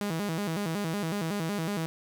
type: tone with vibrato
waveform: sawtooth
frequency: 182.2 Hz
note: F#3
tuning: 26 cents flat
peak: -25 dBFS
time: 0.01-1.86 s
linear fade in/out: 0 ms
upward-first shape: square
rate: 5.4 Hz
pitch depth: 200 cents each way
effects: 9-bit